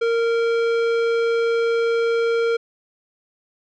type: tone with tanh clipping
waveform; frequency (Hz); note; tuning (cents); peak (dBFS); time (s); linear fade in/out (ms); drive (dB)
sine; 462.5; A#4; -14; -19; 0.01-2.57; 10; 15
effects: none